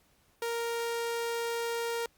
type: tone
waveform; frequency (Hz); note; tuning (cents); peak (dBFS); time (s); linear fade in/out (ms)
sawtooth; 466.2; A#4; 0; -27; 0.42-2.06; 2
effects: pink hiss -67 dBFS RMS until 2.17 s + Opus 48 kbps